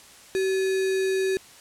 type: tone with sample-and-hold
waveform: sine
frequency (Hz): 381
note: G4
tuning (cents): -49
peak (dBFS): -21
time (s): 0.35-1.37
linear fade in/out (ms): 0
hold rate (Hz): 2100
effects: white hiss -49 dBFS RMS until 1.6 s + low-pass 10000 Hz 12 dB/octave